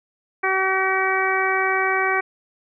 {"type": "harmonic tone", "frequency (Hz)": 380.9, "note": "G4", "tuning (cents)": -50, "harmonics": [1, 2, 3, 4, 5, 6], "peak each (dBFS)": [-25, -25, -25, -25, -25, -25], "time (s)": [0.43, 2.21], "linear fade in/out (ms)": 10, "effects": []}